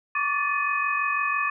sine tone cluster, 1124 / 1170 / 1750 / 2511 Hz, C#6 / D6 / A6 / D#7, +24 / -7 / -10 / +15 cents, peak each -28 dBFS, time 0.15-1.5 s, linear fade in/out 5 ms, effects none

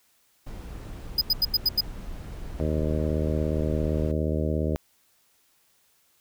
brown noise, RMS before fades -37 dBFS, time 0.46-4.12 s, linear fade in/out 10 ms
square tone bursts, 4978 Hz, D#8, in tune, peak -19 dBFS, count 6, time 1.18-1.808 s, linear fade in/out 5 ms, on 33 ms, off 86 ms
harmonic tone, 77.3 Hz, D#2, 11 cents flat, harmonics 1 / 2 / 3 / 4 / 5 / 6 / 7 / 8, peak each -27 / -30 / -32 / -33 / -34 / -35 / -35 / -36 dBFS, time 2.6-4.76 s, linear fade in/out 0 ms
effects white hiss -65 dBFS RMS until 6.2 s

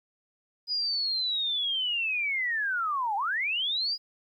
sine linear two-way sweep, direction down then up, 4978 to 778 to 4978 Hz, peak -26 dBFS, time 0.67-3.98 s, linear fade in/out 50 ms, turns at 3.16 s, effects 11-bit

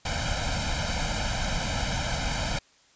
pink noise with comb filter, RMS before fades -28 dBFS, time 0.05-2.59 s, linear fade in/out 5 ms, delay 1.3 ms, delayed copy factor +1, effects white hiss -60 dBFS RMS until 2.95 s + resampled to 16000 Hz

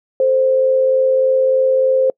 sine tone pair together, 440 / 523.3 Hz, A4 / C5, 0 / 0 cents, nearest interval minor third, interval 300 cents, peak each -22 / -11 dBFS, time 0.2-2.1 s, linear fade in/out 2 ms, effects noise-tail reverb RT60 0.1 s tail -26 dB re dry

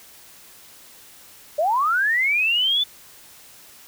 sine linear sweep, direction up, 567 to 3527 Hz, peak -17 dBFS, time 1.58-2.84 s, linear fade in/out 10 ms, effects white hiss -47 dBFS RMS until 3.87 s

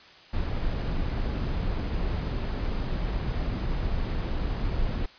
brown noise, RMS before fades -28 dBFS, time 0.33-5.06 s, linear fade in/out 5 ms, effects white hiss -51 dBFS RMS until 5.18 s + resampled to 11025 Hz

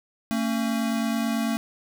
square tone pair together, 225.4 / 274.5 Hz, A3 / C#4, +42 / -17 cents, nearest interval minor third, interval 341 cents, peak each -25 / -30 dBFS, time 0.31-1.57 s, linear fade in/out 0 ms, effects none

